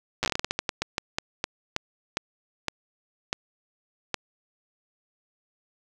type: slowing click train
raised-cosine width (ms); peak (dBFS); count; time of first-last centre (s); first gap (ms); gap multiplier
0.2; -8; 22; 0.23-4.143; 8; 1.26
effects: none